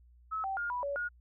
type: tone with pitch steps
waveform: sine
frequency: 1294 / 774 / 1416 / 983 / 566 / 1438 Hz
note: E6 / G5 / F6 / B5 / C#5 / F#6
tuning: -32 / -22 / +23 / -8 / +36 / -50 cents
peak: -32 dBFS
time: 0.31-1.09 s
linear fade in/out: 20 ms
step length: 130 ms
effects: added 60 Hz sine -57 dBFS peak until 1.2 s